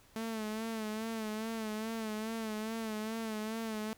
sawtooth tone with vibrato, 220 Hz, A3, in tune, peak -32 dBFS, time 0.16-3.93 s, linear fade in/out 0 ms, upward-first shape sine, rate 2.4 Hz, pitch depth 54 cents each way, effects pink hiss -63 dBFS RMS until 3.97 s

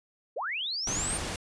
sine linear sweep, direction up, 390 to 9070 Hz, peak -30 dBFS, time 0.36-1.18 s, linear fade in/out 10 ms
pink noise, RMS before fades -34 dBFS, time 0.87-1.36 s, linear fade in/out 2 ms
effects resampled to 22050 Hz

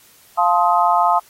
sine chord, F dominant seventh, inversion none, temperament just, 698.5 / 873.1 / 1047.7 / 1257.2 Hz, F5 / A5 / C6 / Eb6, 0 / -14 / +2 / +18 cents, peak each -17 / -17 / -19 / -19 dBFS, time 0.37-1.2 s, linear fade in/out 20 ms, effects white hiss -50 dBFS RMS until 1.29 s + AAC 48 kbps

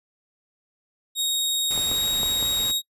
sawtooth tone with pitch glide, 3755 to 3779 Hz, A#7 to A#7, +12 to +23 cents, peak -19 dBFS, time 1.15-2.82 s, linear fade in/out 50 ms, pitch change +11 cents, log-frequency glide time 1.84-1.95 s
pink noise, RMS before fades -36 dBFS, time 1.7-2.72 s, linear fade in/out 10 ms
clicks, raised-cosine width 1 ms, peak -18 dBFS, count 4, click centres 1.777 / 1.915 / 2.232 / 2.427 s
effects noise-tail reverb RT60 0.1 s tail -22 dB re dry + resampled to 32000 Hz

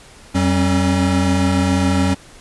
square tone cluster, 88.5 / 190 / 272.7 Hz, F2 / F#3 / C#4, +23 / +46 / -28 cents, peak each -19 dBFS, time 0.34-2.15 s, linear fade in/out 20 ms, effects pink hiss -43 dBFS RMS until 2.4 s + resampled to 24000 Hz

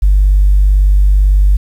sine tone, 49 Hz, G1, in tune, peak -4 dBFS, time 0.02-1.57 s, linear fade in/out 10 ms, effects tanh soft clip ceiling -1 dBFS + 7-bit

